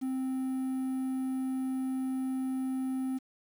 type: tone with quantisation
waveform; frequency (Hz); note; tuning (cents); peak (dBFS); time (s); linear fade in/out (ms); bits
triangle; 261.6; C4; 0; -28; 0.01-3.19; 20; 9
effects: none